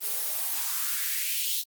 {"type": "noise with high-pass filter sweep", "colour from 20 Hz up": "blue", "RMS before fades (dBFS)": -29, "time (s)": [0, 1.64], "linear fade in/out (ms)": 50, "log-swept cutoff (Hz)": [380, 3800], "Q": 2.9, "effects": ["Opus 24 kbps"]}